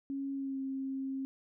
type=tone with pitch glide; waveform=sine; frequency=274.7 to 268.1 Hz; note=C#4 to C4; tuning=-16 to +42 cents; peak=-34 dBFS; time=0.1-1.25 s; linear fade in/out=0 ms; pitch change=-42 cents; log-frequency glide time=0.33-0.6 s; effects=none